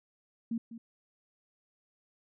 sine tone with echo, 230 Hz, A#3, 23 cents flat, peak -30 dBFS, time 0.51-0.58 s, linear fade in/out 5 ms, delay 200 ms, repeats 1, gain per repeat -12 dB, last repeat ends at 0.78 s, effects none

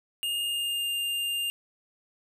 square tone with pitch glide, 2833 to 2804 Hz, F7 to F7, +24 to +6 cents, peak -28 dBFS, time 0.23-1.5 s, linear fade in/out 0 ms, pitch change -18 cents, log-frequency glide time 0.44-0.9 s, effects none

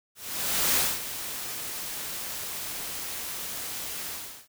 white noise with ADSR envelope, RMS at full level -23 dBFS, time 0.15-4.48 s, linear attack 610 ms, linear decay 230 ms, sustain -12 dB, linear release 390 ms, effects none

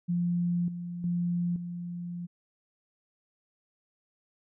sine tone with level steps, 174.3 Hz, F3, 3 cents flat, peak -25 / -34 / -26 / -34 dBFS, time 0.08-2.27 s, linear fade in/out 20 ms, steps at 0.68 / 1.04 / 1.56 s, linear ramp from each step 2 ms, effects none

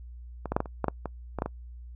clicks, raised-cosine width 1 ms, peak -19 / -14 / -9 / -13 / -26 / -12 / -11 / -18 / -17 / -13 / -17 dBFS, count 11, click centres 0.457 / 0.52 / 0.565 / 0.604 / 0.658 / 0.843 / 0.883 / 1.057 / 1.387 / 1.421 / 1.46 s, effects noise-tail reverb RT60 0.1 s tail -26 dB re dry + added 60 Hz sine -41 dBFS peak until 1.95 s

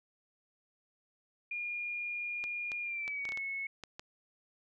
sine tone with pitch glide, 2422 to 2195 Hz, D#7 to C#7, -47 to -18 cents, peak -35 dBFS, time 1.51-3.67 s, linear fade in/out 5 ms, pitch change -171 cents, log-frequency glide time 2.82-3.35 s
clicks, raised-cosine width 0.2 ms, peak -26 dBFS, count 9, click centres 2.44 / 2.718 / 3.079 / 3.253 / 3.29 / 3.321 / 3.374 / 3.837 / 3.995 s
effects none

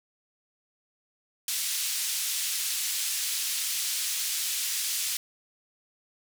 white band-pass noise, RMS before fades -30 dBFS, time 1.48-5.17 s, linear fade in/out 2 ms, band 2800 to 11000 Hz, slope 12 dB/octave, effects none

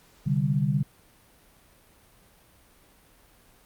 sine chord, C suspended second, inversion none, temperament equal, 130.81 / 146.83 / 196 Hz, C3 / D3 / G3, 0 / 0 / 0 cents, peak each -27 / -24 / -28 dBFS, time 0.26-0.83 s, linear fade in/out 10 ms, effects pink hiss -58 dBFS RMS until 3.65 s + Opus 48 kbps

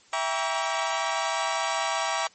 sawtooth chord, E diminished seventh, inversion none, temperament just, 659.3 / 791.1 / 949.3 / 1139.2 Hz, E5 / G5 / Bb5 / Db6, 0 / +16 / +31 / +47 cents, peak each -27 dBFS, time 0.13-2.27 s, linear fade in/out 2 ms, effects white hiss -57 dBFS RMS until 2.34 s + MP3 32 kbps

